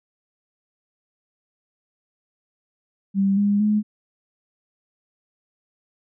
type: tone with pitch steps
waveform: sine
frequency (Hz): 196 / 203.4 / 211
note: G3 / G#3 / G#3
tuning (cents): 0 / -36 / +28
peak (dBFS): -16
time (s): 3.14-3.83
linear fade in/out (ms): 50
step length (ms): 230
effects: none